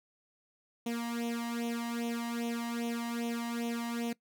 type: tone with flanger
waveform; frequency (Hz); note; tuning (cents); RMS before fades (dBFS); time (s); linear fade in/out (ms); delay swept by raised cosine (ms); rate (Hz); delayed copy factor
sawtooth; 234.6; A#3; +11; -35; 0.86-4.13; 5; 0.31 to 1.04; 2.5; +0.8
effects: noise-tail reverb RT60 0.1 s tail -21 dB re dry